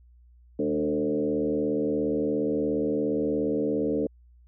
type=tone with frequency modulation; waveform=sine; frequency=370 Hz; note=F#4; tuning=in tune; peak=-23 dBFS; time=0.59-4.07 s; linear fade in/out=5 ms; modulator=77.1 Hz; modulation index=2; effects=added 60 Hz sine -52 dBFS peak until 4.47 s